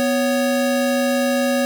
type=tone pair together; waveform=square; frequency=247.9 / 554.4 Hz; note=B3 / C#5; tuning=+7 / 0 cents; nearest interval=octave + major second; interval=1393 cents; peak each=-20 dBFS; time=0-1.65 s; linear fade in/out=0 ms; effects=none